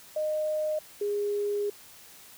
sine tone pair in turn, 615 / 410.5 Hz, D#5 / G#4, -20 / -20 cents, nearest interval perfect fifth, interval 700 cents, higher first, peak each -26 dBFS, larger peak neither, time 0.16-0.79 / 1.01-1.7 s, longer second, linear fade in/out 5 ms, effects white hiss -51 dBFS RMS until 2.37 s

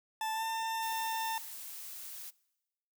40% pulse tone with pitch glide, 880 to 898 Hz, A5 to A5, 0 to +35 cents, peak -32 dBFS, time 0.21-1.38 s, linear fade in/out 2 ms, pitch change +35 cents, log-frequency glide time 0.33-0.44 s
blue noise, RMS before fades -45 dBFS, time 0.81-2.31 s, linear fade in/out 20 ms
effects noise-tail reverb RT60 1.0 s tail -23 dB re dry

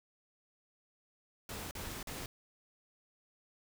pink noise with dropouts, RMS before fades -43 dBFS, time 1.49-2.26 s, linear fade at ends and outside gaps 2 ms, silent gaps 1.711-1.751 / 2.029-2.071 s, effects none

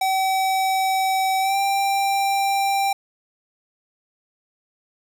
square tone with pitch glide, 764 to 788.2 Hz, G5 to G5, -45 to +9 cents, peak -19 dBFS, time 0.01-2.93 s, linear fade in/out 5 ms, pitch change +54 cents, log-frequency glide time 1.4-1.57 s, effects none

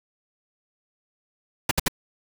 pink noise bursts, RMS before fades -20 dBFS, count 3, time 1.69-1.882 s, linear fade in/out 5 ms, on 22 ms, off 63 ms, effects none

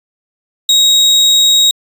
35% pulse tone, 3790 Hz, A#7, 28 cents sharp, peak -4 dBFS, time 0.69-1.71 s, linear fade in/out 2 ms, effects resampled to 32000 Hz

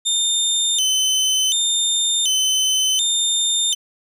25% pulse tone with vibrato, 3322 Hz, G#7, in tune, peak -12 dBFS, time 0.05-3.75 s, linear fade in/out 20 ms, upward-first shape square, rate 0.68 Hz, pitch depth 150 cents each way, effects none

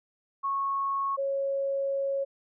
sine tone pair in turn, 1100 / 550 Hz, C#6 / C#5, -14 / -14 cents, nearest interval octave, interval 1200 cents, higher first, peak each -26 dBFS, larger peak neither, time 0.43-1.17 / 1.17-2.25 s, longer second, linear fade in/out 20 ms, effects none

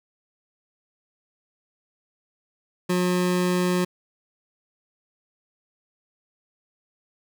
square tone pair together, 180 / 360 Hz, F#3 / F#4, -47 / -47 cents, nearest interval octave, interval 1200 cents, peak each -23 / -25 dBFS, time 2.89-3.85 s, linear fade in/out 10 ms, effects none

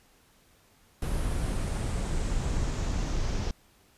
brown noise with low-pass filter sweep, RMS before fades -29 dBFS, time 1.02-3.51 s, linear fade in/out 2 ms, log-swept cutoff 11000 to 5800 Hz, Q 2.8, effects pink hiss -62 dBFS RMS until 3.97 s + resampled to 32000 Hz

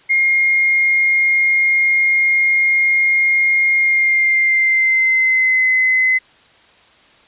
sine tone with pitch glide, 2134 to 2040 Hz, C7 to C7, +34 to -44 cents, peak -11 dBFS, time 0.09-6.19 s, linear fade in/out 20 ms, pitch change -78 cents, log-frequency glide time 3.76-5.67 s, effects white hiss -49 dBFS RMS until 7.27 s + resampled to 8000 Hz

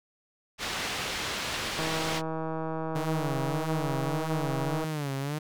white low-pass noise, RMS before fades -33 dBFS, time 0.58-2.22 s, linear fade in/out 50 ms, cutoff 3900 Hz, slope 12 dB/octave
click train, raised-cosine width 1 ms, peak -20 dBFS, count 489, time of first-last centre 1.79-4.84 s, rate 160 Hz
sawtooth tone with vibrato, 146.3 Hz, D3, 6 cents flat, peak -26 dBFS, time 2.95-5.39 s, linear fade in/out 10 ms, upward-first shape sine, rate 1.7 Hz, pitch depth 130 cents each way
effects none

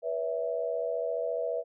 sine tone cluster, 486.2 / 561 / 655 Hz, B4 / C#5 / E5, -27 / +21 / -11 cents, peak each -32 / -36 / -32 dBFS, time 0.02-1.64 s, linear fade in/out 50 ms, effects none

